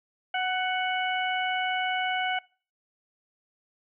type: harmonic tone with a mistuned harmonic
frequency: 740 Hz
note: F#5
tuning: in tune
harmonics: 1 / 2 / 3 / 4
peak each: -28 / -31 / -33 / -34 dBFS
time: 0.34-2.39 s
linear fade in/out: 5 ms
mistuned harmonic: 2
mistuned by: +17 cents
effects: noise-tail reverb RT60 0.4 s tail -24 dB re dry